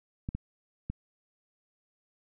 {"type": "clicks", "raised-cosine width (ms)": 5, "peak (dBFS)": -21, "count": 3, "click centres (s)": [0.289, 0.35, 0.9], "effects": []}